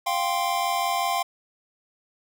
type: chord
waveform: square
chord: F suspended second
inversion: none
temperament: equal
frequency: 698.5 / 784 / 1046.5 Hz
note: F5 / G5 / C6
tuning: 0 / 0 / 0 cents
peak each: -28 dBFS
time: 0.06-1.23 s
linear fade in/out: 10 ms
effects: none